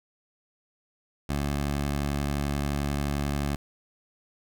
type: tone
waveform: 15% pulse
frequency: 71.4 Hz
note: D2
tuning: 48 cents flat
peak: -20 dBFS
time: 1.29-3.56 s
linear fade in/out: 5 ms
effects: none